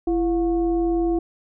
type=tone with frequency modulation; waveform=sine; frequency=337 Hz; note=E4; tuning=38 cents sharp; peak=-18 dBFS; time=0.07-1.19 s; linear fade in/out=5 ms; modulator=380 Hz; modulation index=0.52; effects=none